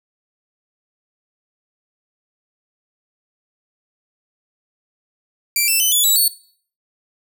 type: tone with pitch steps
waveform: 5% pulse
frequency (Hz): 2348 / 2666 / 3027 / 3438 / 3903 / 4432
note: D7 / E7 / F#7 / A7 / B7 / C#8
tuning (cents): -1 / +19 / +39 / -41 / -21 / -1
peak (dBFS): -6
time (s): 5.56-6.28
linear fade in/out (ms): 2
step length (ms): 120
effects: noise-tail reverb RT60 0.5 s tail -18 dB re dry